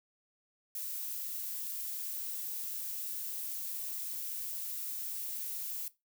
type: noise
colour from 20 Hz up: violet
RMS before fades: -39 dBFS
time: 0.75-5.88 s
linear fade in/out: 2 ms
effects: noise-tail reverb RT60 0.2 s tail -17 dB re dry